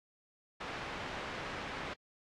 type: low-pass noise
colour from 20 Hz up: white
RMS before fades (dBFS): -42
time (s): 0.6-1.94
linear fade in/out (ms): 10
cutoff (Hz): 1900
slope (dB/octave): 12
effects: low-pass 7000 Hz 12 dB/octave + AAC 64 kbps